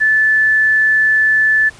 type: tone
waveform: sine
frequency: 1745 Hz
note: A6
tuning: 15 cents flat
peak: -9 dBFS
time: 0-1.7 s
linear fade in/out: 20 ms
effects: pink hiss -41 dBFS RMS until 1.79 s + resampled to 22050 Hz